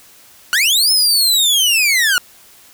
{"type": "linear two-way sweep", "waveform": "sawtooth", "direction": "up then down", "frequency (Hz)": [1397, 5240, 1397], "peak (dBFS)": -8, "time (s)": [0.53, 2.18], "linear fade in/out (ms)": 0, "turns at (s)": 0.91, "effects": ["white hiss -45 dBFS RMS until 2.73 s"]}